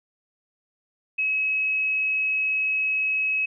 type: tone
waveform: sine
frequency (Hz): 2563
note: E7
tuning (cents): -49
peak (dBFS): -21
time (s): 1.18-3.46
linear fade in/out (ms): 10
effects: none